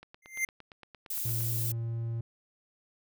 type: click train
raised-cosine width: 0.3 ms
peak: -32 dBFS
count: 13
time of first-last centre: 0.03-1.406 s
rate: 8.72 Hz
type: tone with exponential growth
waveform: square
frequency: 2092 Hz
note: C7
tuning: 1 cent flat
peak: -25 dBFS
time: 0.22-0.45 s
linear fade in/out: 5 ms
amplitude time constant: 48 ms
type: noise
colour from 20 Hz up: violet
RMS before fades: -34 dBFS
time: 1.1-1.72 s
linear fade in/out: 5 ms
type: tone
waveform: triangle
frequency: 115.4 Hz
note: A#2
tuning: 17 cents flat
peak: -29 dBFS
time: 1.25-2.21 s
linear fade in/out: 5 ms
effects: none